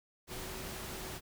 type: tone in noise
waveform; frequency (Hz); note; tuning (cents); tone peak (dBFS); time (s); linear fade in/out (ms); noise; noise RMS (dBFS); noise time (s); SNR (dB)
sine; 374.3; F#4; +20; -50; 0.27-1.21; 50; pink; -43; 0.27-1.21; -10
effects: none